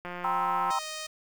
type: click train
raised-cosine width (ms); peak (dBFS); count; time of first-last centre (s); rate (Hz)
0.5; -23; 117; 0.05-0.705; 177
type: chord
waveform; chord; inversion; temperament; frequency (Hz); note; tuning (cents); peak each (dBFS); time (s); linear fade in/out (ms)
sine; C dominant seventh; second; just; 784.9 / 941.9 / 1046.5 / 1308.1; G5 / Bb5 / C6 / E6; +2 / +18 / 0 / -14; -31; 0.24-0.79; 5
type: tone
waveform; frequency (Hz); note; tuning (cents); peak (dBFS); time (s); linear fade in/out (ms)
5% pulse; 622.3; D#5; 0; -24; 0.7-1.07; 10
effects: 9-bit

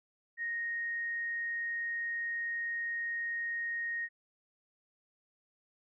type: tone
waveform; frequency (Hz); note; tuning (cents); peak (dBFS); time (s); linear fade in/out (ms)
sine; 1864.7; A#6; 0; -33; 0.37-4.09; 50
effects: none

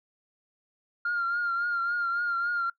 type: tone with vibrato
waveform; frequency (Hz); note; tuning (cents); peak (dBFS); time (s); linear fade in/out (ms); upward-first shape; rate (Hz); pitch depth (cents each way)
sine; 1400; F6; +4; -24; 1.05-2.7; 5; triangle; 3.6; 47
effects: noise-tail reverb RT60 0.1 s tail -22 dB re dry + tanh soft clip ceiling -22 dBFS

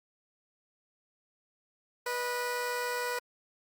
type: tone pair together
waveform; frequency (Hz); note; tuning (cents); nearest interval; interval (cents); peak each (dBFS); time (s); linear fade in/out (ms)
15% pulse; 489.6 / 616.9; B4 / D#5; -15 / -15; major third; 400; -25 / -37; 2.06-3.19; 5
effects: Opus 48 kbps

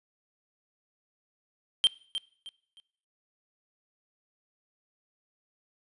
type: tone with echo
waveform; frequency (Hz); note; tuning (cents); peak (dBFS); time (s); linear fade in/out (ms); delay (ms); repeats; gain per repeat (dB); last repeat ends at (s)
triangle; 3151; G7; +8; -16; 1.84-1.87; 0; 310; 3; -11; 2.8
effects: noise-tail reverb RT60 0.6 s tail -21 dB re dry + resampled to 24000 Hz

